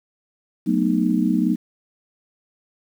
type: chord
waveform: sine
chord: B dominant seventh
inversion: second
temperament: just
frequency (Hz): 185.21 / 222.2 / 246.9 / 308.7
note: F#3 / A3 / B3 / D#4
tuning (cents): +2 / +17 / 0 / -14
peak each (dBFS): -22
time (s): 0.66-1.56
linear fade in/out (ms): 20
effects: 8-bit